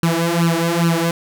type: tone with flanger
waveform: sawtooth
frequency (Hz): 168.1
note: E3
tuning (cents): +34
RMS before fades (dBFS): -17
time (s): 0.03-1.11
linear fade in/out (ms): 2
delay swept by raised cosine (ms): 0.7 to 4.1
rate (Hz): 2.4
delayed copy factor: +0.9
effects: none